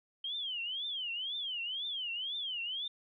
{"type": "tone with vibrato", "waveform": "sine", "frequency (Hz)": 3122, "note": "G7", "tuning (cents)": -8, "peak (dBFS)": -35, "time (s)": [0.24, 2.88], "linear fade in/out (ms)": 5, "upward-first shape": "triangle", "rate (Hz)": 2, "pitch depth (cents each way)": 260, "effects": []}